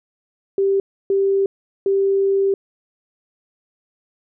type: tone bursts at uneven times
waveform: sine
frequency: 392 Hz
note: G4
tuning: in tune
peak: -14 dBFS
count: 3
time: 0.58-0.8 / 1.1-1.46 / 1.86-2.54 s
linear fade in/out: 2 ms
effects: none